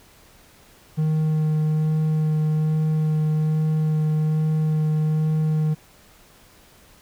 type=tone with vibrato; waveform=triangle; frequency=155.2 Hz; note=D#3; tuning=4 cents flat; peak=-16 dBFS; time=0.97-5.75 s; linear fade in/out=20 ms; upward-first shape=sine; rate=1.2 Hz; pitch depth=10 cents each way; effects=pink hiss -52 dBFS RMS until 7.01 s